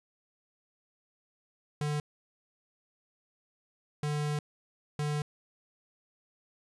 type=tone bursts at uneven times; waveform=square; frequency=148.5 Hz; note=D3; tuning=20 cents sharp; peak=-30 dBFS; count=3; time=1.81-2 / 4.03-4.39 / 4.99-5.22 s; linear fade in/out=2 ms; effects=resampled to 24000 Hz + 11-bit